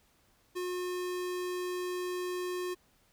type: tone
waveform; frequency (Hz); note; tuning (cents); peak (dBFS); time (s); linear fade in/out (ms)
square; 360; F#4; -47; -34; 0.55-2.75; 20
effects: pink hiss -68 dBFS RMS until 3.12 s